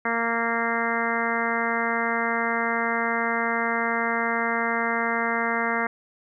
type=harmonic tone; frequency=231.3 Hz; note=A#3; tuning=13 cents flat; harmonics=1 / 2 / 3 / 4 / 5 / 6 / 7 / 8 / 9; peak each=-31 / -31 / -31 / -31 / -31 / -31 / -31 / -31 / -31 dBFS; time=0.05-5.87 s; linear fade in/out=5 ms; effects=none